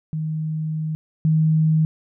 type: tone pair in turn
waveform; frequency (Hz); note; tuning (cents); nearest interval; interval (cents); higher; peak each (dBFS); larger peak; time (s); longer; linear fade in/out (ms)
sine; 156.6 / 157.51; D#3 / D#3; +11 / +22; unison; 11; second; -22 / -14; second; 0.13-0.95 / 1.25-1.85; first; 0
effects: none